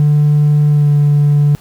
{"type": "tone with pitch glide", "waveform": "triangle", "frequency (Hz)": [148.1, 145.89], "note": ["D3", "D3"], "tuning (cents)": [15, -11], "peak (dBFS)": -4, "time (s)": [0, 1.55], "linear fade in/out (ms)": 0, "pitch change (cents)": -26, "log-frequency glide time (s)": [0.69, 0.9], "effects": ["tanh soft clip ceiling -3 dBFS", "pink hiss -44 dBFS RMS until 1.6 s"]}